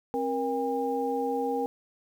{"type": "tone cluster", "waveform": "sine", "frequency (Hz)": [266.5, 473, 805], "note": ["C4", "A#4", "G5"], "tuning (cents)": [32, 25, 46], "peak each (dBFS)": [-32, -29, -31], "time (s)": [0.14, 1.66], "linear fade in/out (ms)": 0, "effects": ["9-bit"]}